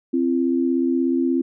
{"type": "tone pair together", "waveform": "sine", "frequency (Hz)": [262.5, 339.2], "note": ["C4", "E4"], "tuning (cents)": [6, 50], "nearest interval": "major third", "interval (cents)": 444, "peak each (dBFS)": [-19, -21], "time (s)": [0.13, 1.42], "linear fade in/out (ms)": 10, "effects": []}